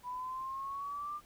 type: exponential sweep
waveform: sine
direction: up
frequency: 983 to 1200 Hz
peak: -37 dBFS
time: 0.03-1.21 s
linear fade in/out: 50 ms
effects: pink hiss -62 dBFS RMS until 1.25 s